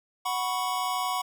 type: chord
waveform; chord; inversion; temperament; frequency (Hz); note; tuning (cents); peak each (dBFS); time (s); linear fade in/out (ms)
square; F# suspended fourth; none; equal; 740 / 987.8 / 1108.7; F#5 / B5 / C#6; 0 / 0 / 0; -32; 0.25-1.22; 10
effects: none